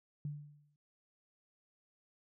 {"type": "tone with exponential decay", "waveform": "sine", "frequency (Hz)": 146.9, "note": "D3", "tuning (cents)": 1, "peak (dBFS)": -35, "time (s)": [0.25, 0.76], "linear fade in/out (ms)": 2, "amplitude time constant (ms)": 110, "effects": []}